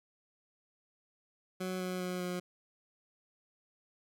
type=tone with pitch steps; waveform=20% pulse; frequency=185 / 183.19 / 181.4 / 179.63 Hz; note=F#3 / F#3 / F#3 / F3; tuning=0 / -17 / -34 / +49 cents; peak=-30 dBFS; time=1.6-2.4 s; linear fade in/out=10 ms; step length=200 ms; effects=none